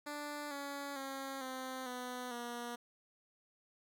10% pulse tone with pitch steps, 293.7 / 281.9 / 270.6 / 259.7 / 249.3 / 239.2 Hz, D4 / C#4 / C#4 / C4 / B3 / A#3, 0 / +29 / -42 / -13 / +16 / +45 cents, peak -33 dBFS, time 0.06-2.76 s, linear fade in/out 10 ms, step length 450 ms, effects none

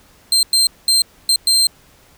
30% pulse tone bursts at uneven times, 4153 Hz, C8, 14 cents flat, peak -8 dBFS, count 5, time 0.32-0.43 / 0.53-0.67 / 0.88-1.02 / 1.29-1.36 / 1.47-1.67 s, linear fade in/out 2 ms, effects pink hiss -50 dBFS RMS until 2.17 s

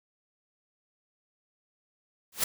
white noise with exponential growth, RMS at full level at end -21 dBFS, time 2.32-2.44 s, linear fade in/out 5 ms, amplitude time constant 25 ms, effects none

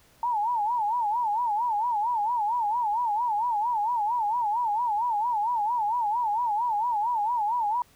sine tone with vibrato, 898 Hz, A5, 35 cents sharp, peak -23 dBFS, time 0.23-7.82 s, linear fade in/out 2 ms, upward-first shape sine, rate 4.4 Hz, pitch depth 160 cents each way, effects pink hiss -59 dBFS RMS until 7.95 s

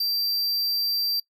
square tone, 4699 Hz, D8, in tune, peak -23 dBFS, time 0-1.2 s, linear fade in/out 5 ms, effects noise-tail reverb RT60 0.1 s tail -21 dB re dry

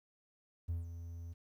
triangle tone with ADSR envelope, 84.6 Hz, E2, 45 cents sharp, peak -30 dBFS, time 0.68-1.34 s, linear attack 18 ms, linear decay 150 ms, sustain -11 dB, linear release 18 ms, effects tanh soft clip ceiling -29 dBFS + 12-bit

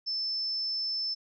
sine tone, 5280 Hz, E8, 2 cents sharp, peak -29 dBFS, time 0.06-1.15 s, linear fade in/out 20 ms, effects none

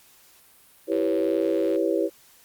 sine chord, C# half-diminished seventh, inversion first, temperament equal, 329.6 / 392 / 493.9 / 554.4 Hz, E4 / G4 / B4 / C#5, 0 / 0 / 0 / 0 cents, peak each -25 / -26 / -27 / -27 dBFS, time 0.87-2.1 s, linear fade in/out 50 ms
click train, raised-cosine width 0.3 ms, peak -27 dBFS, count 76, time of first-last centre 0.92-1.759 s, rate 89.4 Hz
effects white hiss -55 dBFS RMS until 2.44 s + Opus 48 kbps

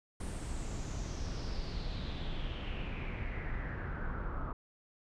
brown noise with low-pass filter sweep, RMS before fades -38 dBFS, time 0.2-4.53 s, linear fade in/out 5 ms, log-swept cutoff 9400 to 1200 Hz, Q 4.9, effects none

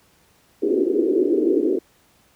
pink band-pass noise, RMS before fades -19 dBFS, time 0.62-1.79 s, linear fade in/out 10 ms, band 300 to 420 Hz, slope 48 dB/octave, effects pink hiss -58 dBFS RMS until 2.35 s + high-pass 60 Hz 12 dB/octave

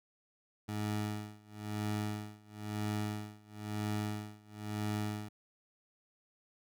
20% pulse tone with tremolo, 105.4 Hz, G#2, 26 cents sharp, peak -28 dBFS, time 0.68-5.29 s, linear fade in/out 10 ms, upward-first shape sine, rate 1 Hz, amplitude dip 95%, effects none

